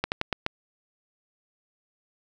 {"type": "slowing click train", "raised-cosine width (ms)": 0.3, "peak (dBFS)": -9, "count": 5, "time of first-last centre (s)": [0.04, 0.464], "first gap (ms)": 79, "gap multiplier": 1.2, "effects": []}